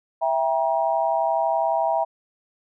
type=chord; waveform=sine; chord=E diminished; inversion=none; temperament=just; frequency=659.3 / 791.1 / 949.3 Hz; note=E5 / G5 / Bb5; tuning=0 / +16 / +31 cents; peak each=-22 / -24 / -25 dBFS; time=0.21-2.05 s; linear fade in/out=20 ms; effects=none